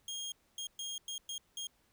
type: tone bursts at uneven times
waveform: 25% pulse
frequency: 3244 Hz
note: G#7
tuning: 41 cents flat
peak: -35 dBFS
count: 6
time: 0.08-0.32 / 0.58-0.67 / 0.79-0.98 / 1.08-1.18 / 1.29-1.38 / 1.57-1.67 s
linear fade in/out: 2 ms
effects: pink hiss -72 dBFS RMS until 1.92 s